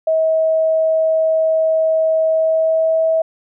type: tone with pitch glide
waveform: sine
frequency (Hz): 640 to 646.3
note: D#5 to E5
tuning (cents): +49 to -34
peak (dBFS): -12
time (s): 0.07-3.22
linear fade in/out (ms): 5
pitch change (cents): +17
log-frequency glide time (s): 2.28-3.06
effects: none